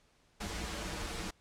pink noise with comb filter, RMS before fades -39 dBFS, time 0.4-1.31 s, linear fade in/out 10 ms, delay 7.7 ms, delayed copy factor -0.95, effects pink hiss -69 dBFS RMS until 1.4 s + low-pass 8000 Hz 12 dB/octave

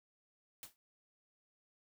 white noise with exponential decay, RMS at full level -45 dBFS, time 0.63-0.76 s, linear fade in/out 0 ms, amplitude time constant 27 ms, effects none

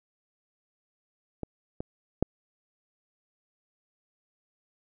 clicks, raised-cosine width 2 ms, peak -20 / -20 / -9 dBFS, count 3, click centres 1.433 / 1.805 / 2.226 s, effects none

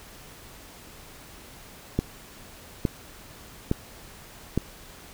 click train, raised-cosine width 3 ms, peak -9 dBFS, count 4, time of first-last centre 1.99-4.576 s, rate 1.16 Hz, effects pink hiss -47 dBFS RMS until 5.13 s

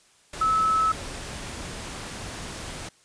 sine tone in noise, 1300 Hz, E6, 24 cents flat, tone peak -19 dBFS, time 0.41-0.92 s, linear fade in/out 5 ms, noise pink, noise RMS -36 dBFS, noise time 0.33-2.89 s, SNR +14 dB, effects white hiss -59 dBFS RMS until 3.04 s + resampled to 22050 Hz

